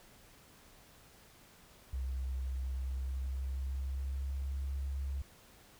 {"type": "tone with pitch glide", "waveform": "sine", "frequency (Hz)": [65, 68.47], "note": ["C2", "C#2"], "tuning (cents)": [-11, -21], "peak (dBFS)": -34, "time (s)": [1.93, 5.22], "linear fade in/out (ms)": 5, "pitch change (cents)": 90, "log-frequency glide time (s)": [2.75, 4.66], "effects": ["pink hiss -60 dBFS RMS until 5.79 s"]}